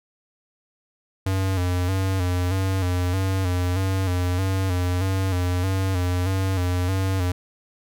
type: tone with vibrato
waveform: square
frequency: 92.5 Hz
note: F#2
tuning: in tune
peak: -21 dBFS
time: 1.26-7.32 s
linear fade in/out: 5 ms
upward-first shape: square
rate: 1.6 Hz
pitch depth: 54 cents each way
effects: none